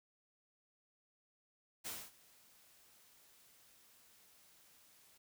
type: noise with ADSR envelope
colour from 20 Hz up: white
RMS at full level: -43 dBFS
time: 1.84-5.18 s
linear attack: 27 ms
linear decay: 240 ms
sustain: -23 dB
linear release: 8 ms
effects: none